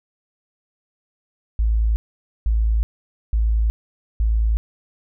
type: tone bursts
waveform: sine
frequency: 55 Hz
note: A1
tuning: in tune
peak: -15 dBFS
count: 4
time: 1.59-4.57 s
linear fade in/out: 0 ms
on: 370 ms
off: 500 ms
effects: none